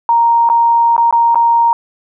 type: tone with dropouts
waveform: sine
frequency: 932.3 Hz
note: A#5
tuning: in tune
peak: -7 dBFS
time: 0.09-1.73 s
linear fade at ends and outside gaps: 1 ms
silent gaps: 0.49-0.499 / 0.965-0.979 / 1.11-1.126 / 1.346-1.356 s
effects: none